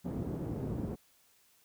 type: band-pass noise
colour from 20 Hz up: pink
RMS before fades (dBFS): -37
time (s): 0.04-0.96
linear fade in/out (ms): 20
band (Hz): 100 to 350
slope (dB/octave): 12
effects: white hiss -67 dBFS RMS until 1.64 s